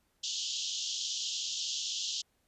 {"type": "band-pass noise", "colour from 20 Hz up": "pink", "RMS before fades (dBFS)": -36, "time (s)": [0.23, 2.22], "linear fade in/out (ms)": 10, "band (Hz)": [2900, 7100], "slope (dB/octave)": 96, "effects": ["pink hiss -74 dBFS RMS until 2.47 s", "resampled to 32000 Hz"]}